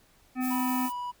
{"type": "harmonic tone", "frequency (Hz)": 254.8, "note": "C4", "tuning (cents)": -46, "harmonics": [1, 3, 5, 7, 9, 10], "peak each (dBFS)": [-27, -37, -41, -44, -46, -47], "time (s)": [0.35, 0.9], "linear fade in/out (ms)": 50}
{"type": "noise", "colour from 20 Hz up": "violet", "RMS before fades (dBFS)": -37, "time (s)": [0.4, 0.93], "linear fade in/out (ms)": 50}
{"type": "tone", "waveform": "triangle", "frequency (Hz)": 980, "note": "B5", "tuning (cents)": -14, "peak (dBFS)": -30, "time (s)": [0.5, 1.12], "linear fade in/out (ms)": 20}
{"effects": ["pink hiss -62 dBFS RMS until 1.2 s"]}